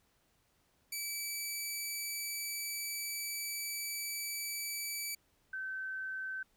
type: tone pair in turn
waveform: 10% pulse / sine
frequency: 2304 / 1537.7 Hz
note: D7 / G6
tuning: -34 / -34 cents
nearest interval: perfect fifth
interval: 700 cents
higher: first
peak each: -28 / -37 dBFS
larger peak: first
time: 0.92-5.15 / 5.53-6.43 s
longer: first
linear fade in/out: 5 ms
effects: pink hiss -73 dBFS RMS until 6.56 s